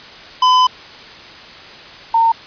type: tone pair in turn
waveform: square / sine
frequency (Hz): 1011 / 911.6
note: B5 / A#5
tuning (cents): +40 / -39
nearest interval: major second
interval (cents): 179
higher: first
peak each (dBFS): -9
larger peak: neither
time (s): 0.42-0.67 / 2.14-2.32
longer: first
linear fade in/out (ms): 5
effects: white hiss -36 dBFS RMS until 2.46 s + resampled to 11025 Hz